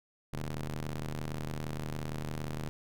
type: ring-modulated tone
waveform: sawtooth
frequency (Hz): 77.4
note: D#2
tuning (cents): -9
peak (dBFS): -28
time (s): 0.33-2.69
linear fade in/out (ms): 0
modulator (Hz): 61.9
effects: none